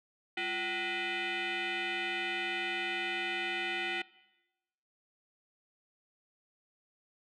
sine tone with frequency modulation, 206.4 Hz, G#3, 10 cents flat, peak -31 dBFS, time 0.37-4.02 s, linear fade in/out 5 ms, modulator 555 Hz, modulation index 5.3, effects noise-tail reverb RT60 1.0 s tail -22 dB re dry + tanh soft clip ceiling -28 dBFS

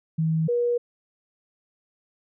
sine tone pair in turn, 160.3 / 480.4 Hz, E3 / B4, -48 / -48 cents, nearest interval octave + perfect fifth, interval 1900 cents, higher second, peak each -20 dBFS, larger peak neither, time 0.18-0.48 / 0.48-0.78 s, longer neither, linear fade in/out 10 ms, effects none

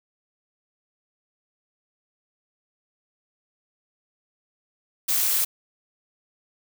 blue noise with amplitude modulation, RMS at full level -19 dBFS, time 5.08-5.45 s, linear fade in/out 10 ms, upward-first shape sine, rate 219 Hz, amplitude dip 75%, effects none

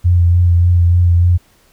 sine tone with vibrato, 87.31 Hz, F2, in tune, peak -7 dBFS, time 0.04-1.38 s, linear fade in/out 20 ms, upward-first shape sine, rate 3.4 Hz, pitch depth 23 cents each way, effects pink hiss -52 dBFS RMS until 1.72 s

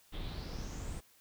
brown noise with low-pass filter sweep, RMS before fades -41 dBFS, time 0.12-1.01 s, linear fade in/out 20 ms, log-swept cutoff 3300 to 8900 Hz, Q 5.4, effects white hiss -65 dBFS RMS until 1.2 s

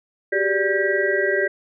sine tone cluster, 381.4 / 402 / 584 / 1594 / 1933 Hz, G4 / G4 / D5 / G6 / B6, -47 / +44 / -10 / +28 / -38 cents, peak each -24 dBFS, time 0.32-1.48 s, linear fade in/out 10 ms, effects none

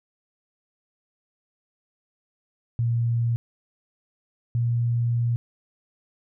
sine tone pair in turn, 117.4 / 118.49 Hz, A#2 / A#2, +13 / +29 cents, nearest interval unison, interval 16 cents, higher second, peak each -20 dBFS, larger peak neither, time 2.79-3.36 / 4.55-5.36 s, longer second, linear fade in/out 0 ms, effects none

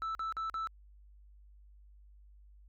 sine tone bursts, 1318.5 Hz, E6, in tune, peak -31 dBFS, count 4, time 0.02-0.672 s, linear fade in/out 0 ms, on 130 ms, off 44 ms, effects tanh soft clip ceiling -33 dBFS + added 50 Hz sine -55 dBFS peak until 2.68 s

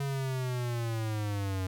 square linear sweep, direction down, 140.3 to 92.5 Hz, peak -31 dBFS, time 0-1.67 s, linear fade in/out 5 ms, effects none

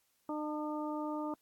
harmonic tone with a mistuned harmonic, 302.9 Hz, D#4, 46 cents flat, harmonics 1 / 2 / 3 / 4, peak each -37 / -42 / -42 / -45 dBFS, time 0.29-1.34 s, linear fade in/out 2 ms, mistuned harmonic 3, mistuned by -16 cents, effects white hiss -75 dBFS RMS until 1.41 s + AAC 64 kbps

